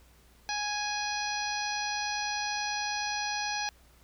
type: harmonic tone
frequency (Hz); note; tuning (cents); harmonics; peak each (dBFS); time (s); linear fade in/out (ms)
830.6; G#5; 0; 1 / 2 / 3 / 4 / 5 / 6 / 7; -34 / -37 / -38 / -44 / -39 / -40 / -40; 0.49-3.69; 0
effects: added 60 Hz sine -59 dBFS peak until 4.03 s + pink hiss -62 dBFS RMS until 4.03 s